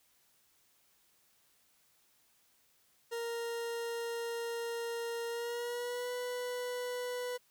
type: tone with pitch glide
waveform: 40% pulse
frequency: 466.2 to 493.9 Hz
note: A#4 to B4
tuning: 0 to 0 cents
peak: -35 dBFS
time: 3.11-7.38 s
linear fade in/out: 20 ms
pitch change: +100 cents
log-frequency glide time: 5.28-6.11 s
effects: white hiss -70 dBFS RMS until 7.5 s